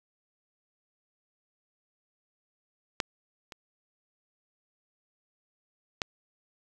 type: clicks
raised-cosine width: 0.2 ms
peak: -9 / -25 / -11 dBFS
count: 3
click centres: 3.002 / 3.522 / 6.018 s
effects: 8-bit